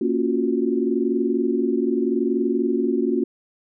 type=chord; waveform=sine; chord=Gb major seventh; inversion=first; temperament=equal; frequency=233.1 / 277.2 / 349.2 / 370 Hz; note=Bb3 / Db4 / F4 / Gb4; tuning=0 / 0 / 0 / 0 cents; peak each=-24 dBFS; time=0.01-3.24 s; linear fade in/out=5 ms; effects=none